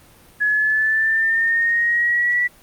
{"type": "linear sweep", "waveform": "sine", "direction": "up", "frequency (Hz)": [1688, 1958], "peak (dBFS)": -15, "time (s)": [0.4, 2.48], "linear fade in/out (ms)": 20, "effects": ["pink hiss -49 dBFS RMS until 2.62 s", "Opus 32 kbps"]}